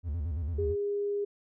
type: tone with vibrato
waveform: triangle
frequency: 79 Hz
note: D#2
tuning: 27 cents sharp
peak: -28 dBFS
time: 0.03-0.76 s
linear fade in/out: 50 ms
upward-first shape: square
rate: 8.9 Hz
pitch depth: 150 cents each way
type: tone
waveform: sine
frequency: 407.2 Hz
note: G#4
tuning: 34 cents flat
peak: -28 dBFS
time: 0.58-1.25 s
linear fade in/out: 10 ms
effects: none